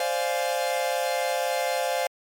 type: chord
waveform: 45% pulse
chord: D half-diminished seventh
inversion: third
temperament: equal with one note detuned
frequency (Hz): 523.3 / 587.3 / 698.5 / 836.9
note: C5 / D5 / F5 / Ab5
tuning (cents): 0 / 0 / 0 / +13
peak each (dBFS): -28 / -31 / -28 / -33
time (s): 0-2.07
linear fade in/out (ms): 2
effects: MP3 64 kbps